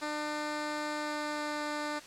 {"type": "tone with pitch glide", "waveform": "10% pulse", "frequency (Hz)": [300, 298.1], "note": ["D4", "D4"], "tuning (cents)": [37, 26], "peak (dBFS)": -25, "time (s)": [0.01, 2], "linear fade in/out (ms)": 20, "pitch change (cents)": -11, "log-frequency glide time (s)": [1, 1.65], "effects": ["white hiss -50 dBFS RMS until 2.06 s", "low-pass 7000 Hz 12 dB/octave"]}